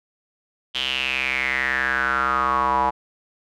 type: tone with band-pass filter sweep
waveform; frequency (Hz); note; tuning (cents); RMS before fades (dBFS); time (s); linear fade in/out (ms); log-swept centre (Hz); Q
square; 65.4; C2; 0; -22; 0.74-2.91; 20; 3200 to 910; 7.2
effects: none